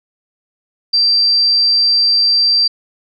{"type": "tone", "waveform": "sine", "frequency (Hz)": 4699, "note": "D8", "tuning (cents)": 0, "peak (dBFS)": -9, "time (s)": [0.93, 2.68], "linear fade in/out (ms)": 10, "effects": []}